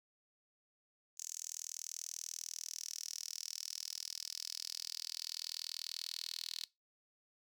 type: tone with high-pass filter sweep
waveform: 10% pulse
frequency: 40.25 Hz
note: E1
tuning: 41 cents flat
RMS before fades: -45 dBFS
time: 1.17-6.66 s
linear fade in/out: 20 ms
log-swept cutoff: 6600 to 4200 Hz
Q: 5.5
effects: noise-tail reverb RT60 0.2 s tail -20 dB re dry